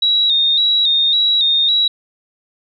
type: tone with vibrato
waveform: sine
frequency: 3778 Hz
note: A#7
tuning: 22 cents sharp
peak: -11 dBFS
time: 0.02-1.88 s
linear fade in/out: 5 ms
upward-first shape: square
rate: 1.8 Hz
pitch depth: 48 cents each way
effects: none